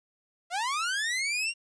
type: linear sweep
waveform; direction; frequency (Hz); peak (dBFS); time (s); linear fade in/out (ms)
sawtooth; up; 663 to 2814; -24; 0.5-1.54; 50
effects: resampled to 22050 Hz + 11-bit